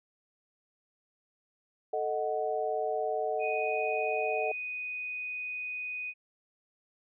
sine chord, D# diminished, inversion second, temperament equal, 440 / 622.3 / 740 Hz, A4 / D#5 / F#5, 0 / 0 / 0 cents, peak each -33 / -33 / -33 dBFS, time 1.93-4.52 s, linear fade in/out 5 ms
sine tone, 2489 Hz, D#7, in tune, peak -34 dBFS, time 3.39-6.14 s, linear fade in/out 50 ms
effects none

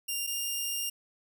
10% pulse tone pair in turn, 2794 / 2809 Hz, F7 / F7, 0 / +9 cents, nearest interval unison, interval 9 cents, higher second, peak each -22 dBFS, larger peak neither, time 0.08-0.27 / 0.27-0.9 s, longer second, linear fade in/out 10 ms, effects none

